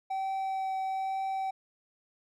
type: tone with vibrato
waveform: triangle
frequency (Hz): 768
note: G5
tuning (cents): -36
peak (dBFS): -28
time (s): 0.1-1.51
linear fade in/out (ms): 10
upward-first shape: triangle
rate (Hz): 1.1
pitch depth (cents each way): 9
effects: none